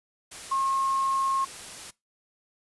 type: tone in noise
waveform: sine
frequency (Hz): 1078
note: C#6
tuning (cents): -49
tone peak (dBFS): -23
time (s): 0.51-1.45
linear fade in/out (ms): 10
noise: white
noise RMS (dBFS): -41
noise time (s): 0.31-1.91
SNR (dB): +15
effects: noise-tail reverb RT60 0.2 s tail -21 dB re dry + resampled to 24000 Hz